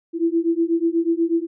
sine beating tone pair, 329.6 / 337.8 Hz, E4 / E4, 0 / +42 cents, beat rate 8.2 Hz, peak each -20 dBFS, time 0.13-1.47 s, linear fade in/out 50 ms, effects none

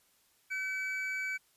triangle tone pair together, 1523 / 2288 Hz, F#6 / D7, +50 / -46 cents, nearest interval perfect fifth, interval 704 cents, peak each -36 / -33 dBFS, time 0.5-1.38 s, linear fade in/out 20 ms, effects white hiss -69 dBFS RMS until 1.56 s + resampled to 32000 Hz

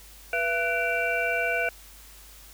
sine tone cluster, 488.9 / 677 / 1491 / 2332 / 2747 Hz, B4 / E5 / F#6 / D7 / F7, -18 / +46 / +13 / -13 / -29 cents, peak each -32 / -29 / -28 / -29 / -35 dBFS, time 0.33-1.69 s, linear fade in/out 2 ms, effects added 50 Hz sine -50 dBFS peak until 2.53 s + white hiss -50 dBFS RMS until 2.53 s

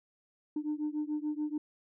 sine beating tone pair, 298.3 / 305.2 Hz, D4 / D#4, +27 / -33 cents, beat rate 6.9 Hz, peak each -33 / -34 dBFS, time 0.56-1.58 s, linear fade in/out 5 ms, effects tanh soft clip ceiling -27 dBFS

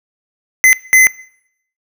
square tone bursts at uneven times, 2043 Hz, C7, 42 cents flat, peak -5 dBFS, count 2, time 0.64-0.73 / 0.93-1.07 s, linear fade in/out 0 ms, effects noise-tail reverb RT60 0.7 s tail -22 dB re dry

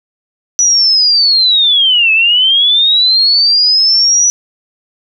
sine linear two-way sweep, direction down then up, 5920 to 2577 to 5920 Hz, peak -6 dBFS, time 0.59-4.3 s, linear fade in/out 0 ms, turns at 2.12 s, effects none

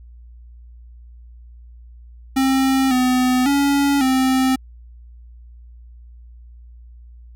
square tone with pitch steps, 266.3 / 253.1 / 281.5 / 261.2 Hz, C4 / B3 / C#4 / C4, +31 / +43 / +27 / -3 cents, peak -15 dBFS, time 2.36-4.56 s, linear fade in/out 10 ms, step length 550 ms, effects added 59 Hz sine -39 dBFS peak until 7.35 s

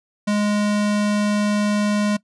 square tone, 207.7 Hz, G#3, in tune, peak -18 dBFS, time 0.27-2.17 s, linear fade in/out 10 ms, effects noise-tail reverb RT60 0.1 s tail -20 dB re dry + resampled to 22050 Hz

